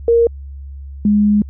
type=tone pair in turn; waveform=sine; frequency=466.2 / 207.7 Hz; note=A#4 / G#3; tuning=0 / 0 cents; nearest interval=octave + major second; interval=1400 cents; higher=first; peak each=-8 / -9 dBFS; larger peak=first; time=0.08-0.27 / 1.05-1.42 s; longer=second; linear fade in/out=2 ms; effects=added 69 Hz sine -28 dBFS peak until 1.49 s